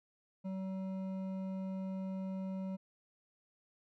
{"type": "tone with hard clipping", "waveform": "sine", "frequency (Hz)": 190, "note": "F#3", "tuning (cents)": 46, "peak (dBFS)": -39, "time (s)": [0.44, 2.77], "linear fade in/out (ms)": 20, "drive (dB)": 9, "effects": []}